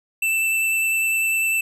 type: tone with vibrato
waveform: square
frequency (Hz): 2657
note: E7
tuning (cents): +13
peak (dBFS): -19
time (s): 0.22-1.61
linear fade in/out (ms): 5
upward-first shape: square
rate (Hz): 10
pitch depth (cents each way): 9
effects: none